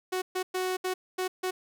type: tone bursts at uneven times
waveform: sawtooth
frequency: 370 Hz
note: F#4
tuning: in tune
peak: -24 dBFS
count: 6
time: 0.12-0.22 / 0.35-0.43 / 0.54-0.77 / 0.84-0.94 / 1.18-1.28 / 1.43-1.51 s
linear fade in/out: 10 ms
effects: none